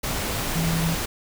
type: tone in noise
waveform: sine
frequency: 164.81 Hz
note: E3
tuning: in tune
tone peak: -22 dBFS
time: 0.55-0.95 s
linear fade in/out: 10 ms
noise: pink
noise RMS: -27 dBFS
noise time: 0.03-1.06 s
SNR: +2 dB
effects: none